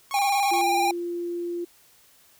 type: tone bursts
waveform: sawtooth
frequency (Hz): 1100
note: C#6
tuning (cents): -14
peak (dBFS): -28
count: 5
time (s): 0.11-0.612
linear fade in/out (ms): 0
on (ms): 78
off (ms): 28
type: tone with vibrato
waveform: square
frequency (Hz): 800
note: G5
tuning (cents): +35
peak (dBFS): -21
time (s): 0.14-0.91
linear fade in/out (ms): 2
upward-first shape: square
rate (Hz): 19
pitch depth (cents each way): 29
type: tone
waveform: sine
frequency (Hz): 346.5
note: F4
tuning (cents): -14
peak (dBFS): -27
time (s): 0.51-1.65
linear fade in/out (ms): 10
effects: white hiss -57 dBFS RMS until 2.39 s